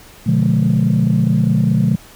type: chord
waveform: sine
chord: B diminished seventh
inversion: none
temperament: just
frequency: 123.47 / 148.16 / 177.8 / 213.4 Hz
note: B2 / D3 / F3 / Ab3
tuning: 0 / +16 / +31 / +47 cents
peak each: -16 dBFS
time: 0.26-1.96 s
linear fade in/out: 10 ms
effects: tanh soft clip ceiling -5 dBFS + pink hiss -42 dBFS RMS until 2.15 s